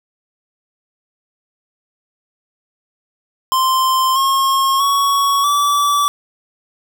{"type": "tone with pitch steps", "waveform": "square", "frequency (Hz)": [1044, 1079.6, 1116.3, 1154.4], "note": ["C6", "C#6", "C#6", "D6"], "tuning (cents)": [-4, -46, 12, -30], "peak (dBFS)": -13, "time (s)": [3.52, 6.08], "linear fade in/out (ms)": 0, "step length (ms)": 640, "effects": []}